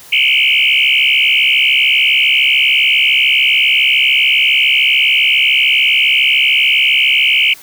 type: tone with frequency modulation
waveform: sine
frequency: 2637 Hz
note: E7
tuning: in tune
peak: -8 dBFS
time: 0.12-7.54 s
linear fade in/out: 10 ms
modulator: 67.1 Hz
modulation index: 6.4
effects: white hiss -38 dBFS RMS until 7.62 s